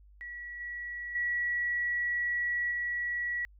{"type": "tone with level steps", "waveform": "sine", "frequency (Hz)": 1933, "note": "B6", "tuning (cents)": -38, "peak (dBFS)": [-39, -36, -28, -30], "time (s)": [0.21, 3.45], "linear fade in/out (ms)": 0, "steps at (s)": [0.6, 1.15, 2.71], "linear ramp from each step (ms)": 5, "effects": ["added 50 Hz sine -54 dBFS peak until 3.59 s"]}